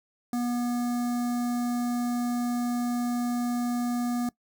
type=tone with notch filter; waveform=square; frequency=242 Hz; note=B3; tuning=35 cents flat; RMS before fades=-28 dBFS; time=0.33-4.29 s; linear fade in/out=2 ms; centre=2800 Hz; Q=0.62; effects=noise-tail reverb RT60 0.1 s tail -21 dB re dry